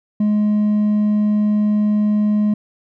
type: tone with hard clipping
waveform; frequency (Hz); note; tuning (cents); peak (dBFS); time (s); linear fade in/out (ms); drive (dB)
sine; 210; G#3; +19; -14; 0.2-2.54; 5; 2
effects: none